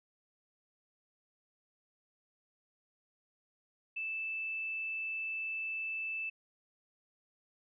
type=tone; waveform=sine; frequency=2637 Hz; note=E7; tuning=in tune; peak=-35 dBFS; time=3.96-6.3 s; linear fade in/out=10 ms; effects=none